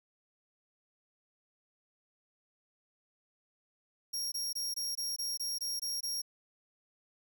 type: tone bursts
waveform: sawtooth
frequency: 5588 Hz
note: F8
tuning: in tune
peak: -31 dBFS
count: 10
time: 4.13-6.219 s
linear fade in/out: 10 ms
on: 190 ms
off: 21 ms
effects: none